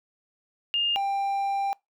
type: tone pair in turn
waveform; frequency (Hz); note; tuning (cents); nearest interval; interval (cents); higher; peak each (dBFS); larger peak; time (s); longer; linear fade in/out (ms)
sine / triangle; 2822 / 791.9; F7 / G5; +17 / +17; octave + minor seventh; 2200; first; -22; neither; 0.74-0.96 / 0.96-1.73; second; 0
effects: noise-tail reverb RT60 0.2 s tail -25 dB re dry